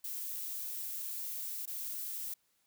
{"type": "noise with dropouts", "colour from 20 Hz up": "violet", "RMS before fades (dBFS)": -40, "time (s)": [0.04, 2.34], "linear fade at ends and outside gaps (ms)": 5, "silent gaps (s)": [1.657, 1.675], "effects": ["white hiss -75 dBFS RMS until 2.66 s"]}